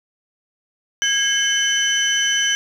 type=tone cluster; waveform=sine; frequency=1637 / 2161 / 3045 / 5970 Hz; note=G#6 / C#7 / F#7 / F#8; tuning=-25 / -45 / +49 / +15 cents; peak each=-20 / -28 / -19 / -21 dBFS; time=1.02-2.55 s; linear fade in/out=0 ms; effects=tanh soft clip ceiling -8 dBFS + 8-bit

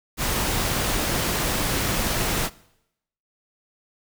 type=noise; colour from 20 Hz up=pink; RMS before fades=-24 dBFS; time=0.17-2.5 s; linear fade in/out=50 ms; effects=noise-tail reverb RT60 0.8 s tail -21 dB re dry

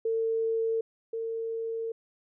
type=tone pair in turn; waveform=sine; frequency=450.9 / 453.4 Hz; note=A4 / A#4; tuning=+42 / -48 cents; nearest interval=unison; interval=10 cents; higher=second; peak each=-25 / -30 dBFS; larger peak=first; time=0.05-0.81 / 1.13-1.92 s; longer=second; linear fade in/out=5 ms; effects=none

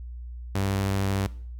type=tone with vibrato; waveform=sawtooth; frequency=97.9 Hz; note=G2; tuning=2 cents flat; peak=-20 dBFS; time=0.55-1.27 s; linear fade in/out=5 ms; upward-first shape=sine; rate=13 Hz; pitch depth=9 cents each way; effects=noise-tail reverb RT60 0.5 s tail -19 dB re dry + added 60 Hz sine -35 dBFS peak until 1.59 s

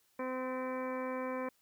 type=harmonic tone with a mistuned harmonic; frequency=257.3 Hz; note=C4; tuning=29 cents flat; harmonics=1 / 2 / 3 / 4 / 5 / 6 / 7 / 8 / 9; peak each=-40 / -38 / -51 / -42 / -51 / -52 / -51 / -57 / -50 dBFS; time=0.19-1.49 s; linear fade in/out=5 ms; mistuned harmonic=8; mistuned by=-34 cents; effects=white hiss -72 dBFS RMS until 1.61 s

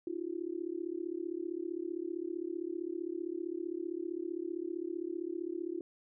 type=tone with amplitude modulation; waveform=sine; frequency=342.7 Hz; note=F4; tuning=33 cents flat; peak=-31 dBFS; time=0.07-5.81 s; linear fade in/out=2 ms; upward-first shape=sine; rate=35.4 Hz; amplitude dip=100%; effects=none

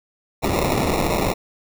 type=noise with sample-and-hold; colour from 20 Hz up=white; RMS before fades=-20 dBFS; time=0.42-1.34 s; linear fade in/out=20 ms; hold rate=1575 Hz; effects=none

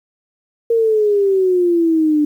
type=exponential sweep; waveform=sine; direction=down; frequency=465.8 to 294.7 Hz; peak=-11 dBFS; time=0.7-2.25 s; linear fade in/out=5 ms; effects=8-bit

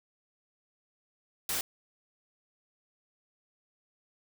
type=noise; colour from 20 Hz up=white; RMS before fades=-32 dBFS; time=1.49-1.61 s; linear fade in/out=2 ms; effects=none

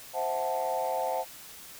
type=chord; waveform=sine; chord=F# half-diminished seventh; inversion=second; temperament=equal; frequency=523.3 / 659.3 / 740 / 880 Hz; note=C5 / E5 / F#5 / A5; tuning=0 / 0 / 0 / 0 cents; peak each=-32 dBFS; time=0.13-1.25 s; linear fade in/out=50 ms; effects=tanh soft clip ceiling -21 dBFS + white hiss -47 dBFS RMS until 1.79 s

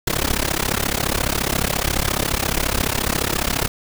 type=noise with amplitude modulation; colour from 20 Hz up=pink; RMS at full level=-17 dBFS; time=0.07-3.68 s; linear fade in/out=5 ms; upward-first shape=sine; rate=34.4 Hz; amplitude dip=95%; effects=none

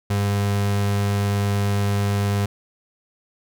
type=tone; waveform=35% pulse; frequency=101 Hz; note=G#2; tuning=48 cents flat; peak=-17 dBFS; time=0.1-2.46 s; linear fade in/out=5 ms; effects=none

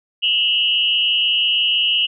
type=tone with amplitude modulation; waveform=sine; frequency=2911 Hz; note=F#7; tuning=29 cents flat; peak=-10 dBFS; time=0.22-2.07 s; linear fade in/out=20 ms; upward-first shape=sine; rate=226 Hz; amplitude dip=95%; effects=none

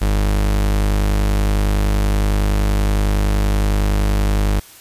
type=tone; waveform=40% pulse; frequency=50.7 Hz; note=G#1; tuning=41 cents flat; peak=-13 dBFS; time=0.01-4.6 s; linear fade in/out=10 ms; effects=white hiss -42 dBFS RMS until 4.8 s + resampled to 32000 Hz

